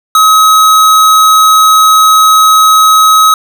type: tone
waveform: square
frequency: 1275 Hz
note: D#6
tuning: 42 cents sharp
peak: -3 dBFS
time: 0.15-3.34 s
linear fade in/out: 2 ms
effects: none